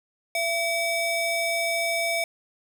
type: ring-modulated tone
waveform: square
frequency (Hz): 1480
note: F#6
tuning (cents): 0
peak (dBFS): -21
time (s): 0.35-2.24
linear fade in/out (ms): 2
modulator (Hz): 806
effects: none